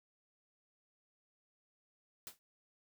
white noise with exponential decay, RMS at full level -43 dBFS, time 2.27-2.39 s, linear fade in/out 0 ms, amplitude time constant 24 ms, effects none

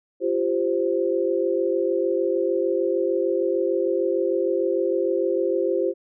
sine chord, F suspended second, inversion none, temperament equal with one note detuned, 345.4 / 392 / 523.3 Hz, F4 / G4 / C5, -19 / 0 / 0 cents, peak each -24 dBFS, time 0.2-5.94 s, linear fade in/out 50 ms, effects none

